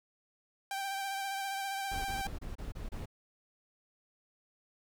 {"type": "tone with vibrato", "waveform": "sawtooth", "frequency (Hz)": 784, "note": "G5", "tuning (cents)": 0, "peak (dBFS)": -31, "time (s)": [0.71, 2.27], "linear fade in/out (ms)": 2, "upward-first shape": "sine", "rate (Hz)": 15, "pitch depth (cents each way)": 24}
{"type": "noise bursts", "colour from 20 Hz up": "brown", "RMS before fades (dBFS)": -40, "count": 7, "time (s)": [1.91, 3.058], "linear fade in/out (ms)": 10, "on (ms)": 140, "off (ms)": 28}
{"effects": []}